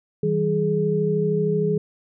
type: tone cluster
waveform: sine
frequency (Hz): 159.8 / 192.9 / 420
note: D#3 / G3 / G#4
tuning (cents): +47 / -28 / +19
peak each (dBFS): -23 / -26 / -21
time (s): 0.23-1.78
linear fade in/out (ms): 5
effects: none